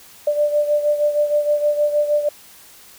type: beating tone pair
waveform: sine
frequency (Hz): 590 / 596.4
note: D5 / D5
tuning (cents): +8 / +27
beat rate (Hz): 6.4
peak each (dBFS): -16 / -22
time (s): 0.27-2.29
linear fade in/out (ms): 5
effects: white hiss -45 dBFS RMS until 2.98 s